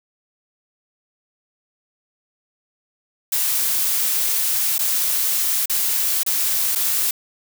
blue noise with dropouts, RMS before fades -20 dBFS, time 3.32-7.11 s, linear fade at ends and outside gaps 5 ms, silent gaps 4.782-4.79 / 5.658-5.696 / 6.233-6.263 / 6.752-6.757 s, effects none

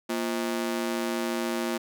sawtooth ring-modulated tone, 290.8 Hz, D4, 17 cents flat, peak -20 dBFS, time 0.09-1.78 s, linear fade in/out 10 ms, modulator 57.1 Hz, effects none

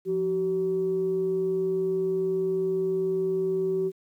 sine tone pair together, 173.3 / 380.2 Hz, F3 / F#4, -13 / +47 cents, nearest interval octave + major second, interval 1360 cents, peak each -33 / -23 dBFS, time 0.05-3.92 s, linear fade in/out 50 ms, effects tanh soft clip ceiling -17 dBFS + 10-bit

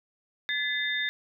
sine tone cluster, 1722 / 2024 / 3632 Hz, A6 / B6 / A#7, -38 / +42 / -46 cents, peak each -30 / -32 / -31 dBFS, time 0.49-1.09 s, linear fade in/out 0 ms, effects none

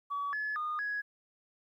sine tone with pitch steps, 1137 / 1712 / 1224 / 1671 Hz, C#6 / A6 / D#6 / G#6, +44 / -48 / -29 / +10 cents, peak -31 dBFS, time 0.1-1.02 s, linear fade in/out 20 ms, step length 230 ms, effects tanh soft clip ceiling -28 dBFS + 12-bit

